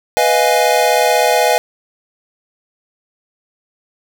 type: chord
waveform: square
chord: F half-diminished seventh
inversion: second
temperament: equal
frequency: 493.9 / 622.3 / 698.5 / 830.6 Hz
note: Cb5 / Eb5 / F5 / Ab5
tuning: 0 / 0 / 0 / 0 cents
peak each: -17 dBFS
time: 0.17-1.58 s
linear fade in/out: 0 ms
effects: none